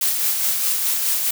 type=noise with tremolo; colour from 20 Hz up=blue; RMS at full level=-19 dBFS; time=0.01-1.31 s; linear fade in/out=5 ms; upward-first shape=sine; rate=4.8 Hz; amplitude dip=35%; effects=none